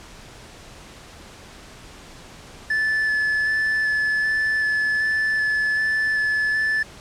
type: tone with vibrato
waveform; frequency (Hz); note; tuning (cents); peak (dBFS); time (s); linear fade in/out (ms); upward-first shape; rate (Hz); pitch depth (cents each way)
triangle; 1737; A6; -23; -17; 2.7-6.83; 5; square; 1.3; 10
effects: pink hiss -43 dBFS RMS until 7 s + low-pass 8000 Hz 12 dB/octave